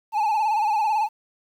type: tone with vibrato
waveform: triangle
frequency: 857 Hz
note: A5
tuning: 46 cents flat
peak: -17 dBFS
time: 0.12-1.09 s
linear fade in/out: 50 ms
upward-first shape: sine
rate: 18 Hz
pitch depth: 75 cents each way
effects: 9-bit